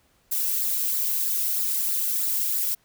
violet noise with flanger, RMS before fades -25 dBFS, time 0.31-2.75 s, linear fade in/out 10 ms, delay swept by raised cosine 0.32 to 1.72 ms, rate 3.1 Hz, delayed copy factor -0.5, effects pink hiss -64 dBFS RMS until 2.84 s

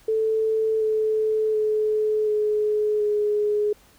sine tone with pitch steps, 440 / 434.4 / 429 / 423.5 / 418.2 Hz, A4 / A4 / A4 / G#4 / G#4, 0 / -22 / -44 / +34 / +12 cents, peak -19 dBFS, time 0.08-3.73 s, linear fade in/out 5 ms, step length 730 ms, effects pink hiss -55 dBFS RMS until 3.98 s

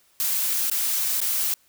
blue noise with dropouts, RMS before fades -24 dBFS, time 0.2-1.54 s, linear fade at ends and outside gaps 1 ms, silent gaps 0.699-0.714 / 1.204-1.215 s, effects white hiss -61 dBFS RMS until 1.68 s

